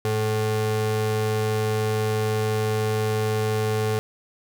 square ring-modulated tone, 162.5 Hz, E3, 24 cents flat, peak -19 dBFS, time 0.05-3.99 s, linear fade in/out 0 ms, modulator 272 Hz, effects 8-bit

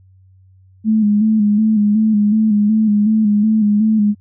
sine tone with vibrato, 212.8 Hz, G#3, 42 cents sharp, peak -10 dBFS, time 0.84-4.15 s, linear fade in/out 50 ms, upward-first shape square, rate 2.7 Hz, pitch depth 45 cents each way, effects added 94 Hz sine -45 dBFS peak until 4.2 s

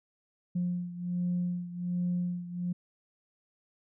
sine beating tone pair, 176.8 / 178.1 Hz, F3 / F3, +22 / +34 cents, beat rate 1.3 Hz, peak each -30 / -34 dBFS, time 0.55-2.73 s, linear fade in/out 10 ms, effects tanh soft clip ceiling -23 dBFS

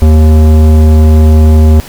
sine tone with tanh clipping, 77.78 Hz, D#2, in tune, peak -3 dBFS, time 0.02-1.8 s, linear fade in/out 0 ms, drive 16 dB, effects pink hiss -29 dBFS RMS until 1.88 s

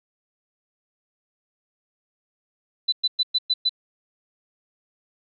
sine tone bursts, 4000 Hz, B7, 21 cents sharp, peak -17 dBFS, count 6, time 2.88-3.694 s, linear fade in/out 10 ms, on 44 ms, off 110 ms, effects none

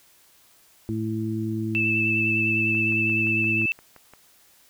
harmonic tone, 110 Hz, A2, in tune, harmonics 1 / 2 / 3, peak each -29 / -29 / -29 dBFS, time 0.89-3.66 s, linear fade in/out 0 ms
sine tone with vibrato, 2637 Hz, E7, in tune, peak -21 dBFS, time 1.75-3.72 s, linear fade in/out 0 ms, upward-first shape sine, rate 9.9 Hz, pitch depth 16 cents each way
click train, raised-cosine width 0.5 ms, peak -31 dBFS, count 9, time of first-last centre 2.75-4.136 s, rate 5.77 Hz
effects white hiss -57 dBFS RMS until 4.69 s

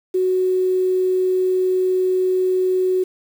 sine tone with quantisation, 370.5 Hz, F#4, 2 cents sharp, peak -15 dBFS, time 0.14-3.04 s, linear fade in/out 10 ms, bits 7, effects none

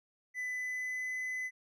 triangle tone with pitch glide, 2000 to 2015 Hz, B6 to B6, +21 to +34 cents, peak -33 dBFS, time 0.34-1.51 s, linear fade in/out 50 ms, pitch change +13 cents, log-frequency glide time 0.48-1.15 s, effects none

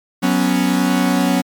45% pulse chord, F# suspended fourth, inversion none, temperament equal, 185 / 246.9 / 277.2 Hz, F#3 / B3 / C#4, 0 / 0 / 0 cents, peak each -18 dBFS, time 0.22-1.42 s, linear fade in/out 20 ms, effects MP3 96 kbps

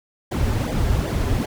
brown noise with flanger, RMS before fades -21 dBFS, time 0.31-1.46 s, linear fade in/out 10 ms, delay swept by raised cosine 0.73 to 6.43 ms, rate 2.6 Hz, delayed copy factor -1, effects none

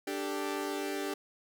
sawtooth chord, D suspended fourth, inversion none, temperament equal, 293.7 / 392 / 440 Hz, D4 / G4 / A4, 0 / 0 / 0 cents, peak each -33 / -32 / -38 dBFS, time 0.07-1.14 s, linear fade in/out 5 ms, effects none

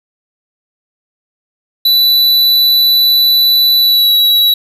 square tone with pitch glide, 3971 to 3903 Hz, B7 to B7, +9 to -21 cents, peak -7 dBFS, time 1.85-4.54 s, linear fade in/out 5 ms, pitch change -30 cents, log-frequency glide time 3.78-4.16 s, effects none

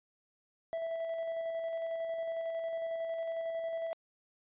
triangle tone with tremolo, 659.3 Hz, E5, in tune, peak -31 dBFS, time 0.73-3.93 s, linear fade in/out 0 ms, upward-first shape square, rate 11 Hz, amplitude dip 25%, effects resampled to 8000 Hz

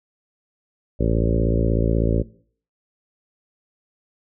harmonic tone with a mistuned harmonic, 56.3 Hz, A1, 40 cents sharp, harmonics 1 / 2 / 3 / 4 / 5 / 6 / 7 / 8 / 9 / 10, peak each -21 / -24 / -26 / -27 / -28 / -29 / -29 / -30 / -31 / -31 dBFS, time 0.99-2.23 s, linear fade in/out 20 ms, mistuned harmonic 1, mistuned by +31 cents, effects noise-tail reverb RT60 0.5 s tail -19 dB re dry

